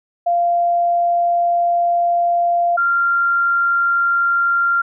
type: tone pair in turn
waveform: sine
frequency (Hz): 693 / 1386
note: F5 / F6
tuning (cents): -14 / -14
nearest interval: octave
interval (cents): 1200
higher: second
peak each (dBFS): -13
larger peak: neither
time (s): 0.26-2.77 / 2.77-4.82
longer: first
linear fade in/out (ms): 10
effects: none